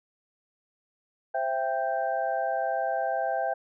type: tone cluster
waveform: sine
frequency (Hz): 525 / 667 / 787 / 1564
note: C5 / E5 / G5 / G6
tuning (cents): +6 / +20 / +7 / -4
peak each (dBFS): -33 / -29 / -29 / -37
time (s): 1.34-3.54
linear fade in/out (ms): 10
effects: none